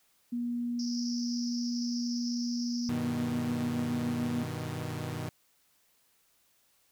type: tone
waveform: sine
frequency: 240 Hz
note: B3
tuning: 49 cents flat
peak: -30 dBFS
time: 0.32-4.44 s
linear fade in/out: 10 ms
type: band-pass noise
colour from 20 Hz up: pink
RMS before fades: -42 dBFS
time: 0.79-2.89 s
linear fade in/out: 2 ms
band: 5000 to 5700 Hz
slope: 96 dB/octave
type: chord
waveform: sawtooth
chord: G augmented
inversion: none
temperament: equal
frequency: 98 / 123.47 / 155.56 Hz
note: G2 / B2 / D#3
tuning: 0 / 0 / 0 cents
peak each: -37 / -34 / -34 dBFS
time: 2.89-5.29 s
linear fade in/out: 0 ms
effects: white hiss -69 dBFS RMS until 6.91 s